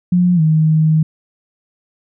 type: tone with pitch glide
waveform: sine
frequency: 178.3 to 157.02 Hz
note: F3 to D#3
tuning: +36 to +16 cents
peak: -9 dBFS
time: 0.12-1.03 s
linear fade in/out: 5 ms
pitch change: -220 cents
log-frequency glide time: 0.35-0.41 s
effects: none